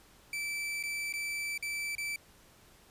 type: tone with dropouts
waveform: 40% pulse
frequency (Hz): 2324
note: D7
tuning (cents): -19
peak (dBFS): -33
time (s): 0.33-2.16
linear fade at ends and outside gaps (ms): 2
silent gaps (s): 0.828-0.836 / 1.126-1.137 / 1.578-1.625 / 1.952-1.981
effects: pink hiss -60 dBFS RMS until 2.9 s + resampled to 32000 Hz